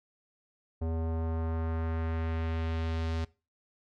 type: tone with low-pass filter sweep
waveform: square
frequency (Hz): 81.5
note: E2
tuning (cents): -19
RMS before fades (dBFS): -32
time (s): 0.81-3.25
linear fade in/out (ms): 10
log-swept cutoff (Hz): 630 to 5000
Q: 1.1
effects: noise-tail reverb RT60 0.3 s tail -21 dB re dry